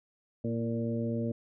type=harmonic tone with a mistuned harmonic; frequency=116 Hz; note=A#2; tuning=8 cents flat; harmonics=1 / 2 / 3 / 4 / 5; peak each=-34 / -32 / -40 / -38 / -40 dBFS; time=0.44-1.32 s; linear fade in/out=5 ms; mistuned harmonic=3; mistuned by=-36 cents; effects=none

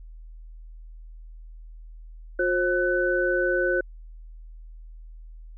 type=tone cluster; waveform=sine; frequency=358.5 / 533 / 1500 Hz; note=F4 / C5 / F#6; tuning=+45 / +32 / +23 cents; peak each=-25 dBFS; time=2.39-3.81 s; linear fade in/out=5 ms; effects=added 40 Hz sine -40 dBFS peak until 5.57 s

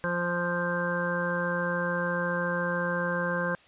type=harmonic tone; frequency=174.61 Hz; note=F3; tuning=in tune; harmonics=1 / 2 / 3 / 5 / 6 / 7 / 8 / 9; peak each=-32 / -40 / -31 / -42 / -35 / -42 / -42 / -31 dBFS; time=0.04-3.55 s; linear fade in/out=0 ms; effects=white hiss -57 dBFS RMS until 3.67 s + resampled to 8000 Hz

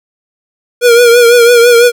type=tone with vibrato; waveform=square; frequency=476.2 Hz; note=A#4; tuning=37 cents sharp; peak=-3 dBFS; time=0.81-1.92 s; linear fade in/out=50 ms; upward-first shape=triangle; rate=6 Hz; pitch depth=60 cents each way; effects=none

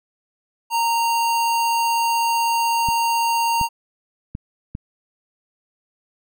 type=tone; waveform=square; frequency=926 Hz; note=A#5; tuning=12 cents flat; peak=-18 dBFS; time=0.7-3.69 s; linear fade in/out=50 ms
type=clicks; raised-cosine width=5 ms; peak=-16 dBFS; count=4; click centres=2.887 / 3.613 / 4.351 / 4.751 s
effects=none

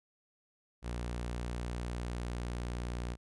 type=tone; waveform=sawtooth; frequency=59.8 Hz; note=A#1; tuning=45 cents sharp; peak=-32 dBFS; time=0.82-3.17 s; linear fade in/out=50 ms; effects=resampled to 24000 Hz

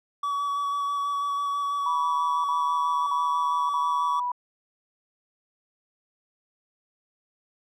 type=tone with vibrato; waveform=triangle; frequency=1137 Hz; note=C#6; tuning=44 cents sharp; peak=-23 dBFS; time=0.23-4.2 s; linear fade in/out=5 ms; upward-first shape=square; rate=6.1 Hz; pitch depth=11 cents each way
type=tone bursts; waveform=sine; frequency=981 Hz; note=B5; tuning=12 cents flat; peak=-25 dBFS; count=4; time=1.86-4.318 s; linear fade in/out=2 ms; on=580 ms; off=46 ms
effects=none

